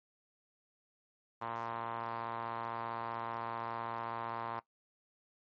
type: tone with band-pass filter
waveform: sawtooth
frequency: 115.6 Hz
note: A#2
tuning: 14 cents flat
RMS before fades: -40 dBFS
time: 1.41-4.6 s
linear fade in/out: 10 ms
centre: 1000 Hz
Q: 3
effects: noise-tail reverb RT60 0.1 s tail -18 dB re dry + MP3 32 kbps